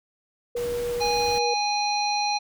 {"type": "tone", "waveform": "sine", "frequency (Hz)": 480.7, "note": "B4", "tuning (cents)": -47, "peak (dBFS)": -25, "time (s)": [0.55, 1.54], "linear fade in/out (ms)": 5}
{"type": "noise", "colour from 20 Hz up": "pink", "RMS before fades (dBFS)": -38, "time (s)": [0.56, 1.39], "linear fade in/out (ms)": 10}
{"type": "harmonic tone", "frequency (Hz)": 825, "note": "G#5", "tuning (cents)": -12, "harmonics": [1, 3, 5, 7], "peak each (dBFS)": [-24, -31, -28, -35], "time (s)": [1, 2.39], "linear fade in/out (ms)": 20}
{"effects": []}